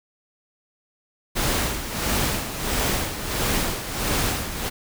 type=noise with tremolo; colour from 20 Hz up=pink; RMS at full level=-22 dBFS; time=1.35-4.7 s; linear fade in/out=20 ms; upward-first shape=sine; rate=1.5 Hz; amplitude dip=65%; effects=none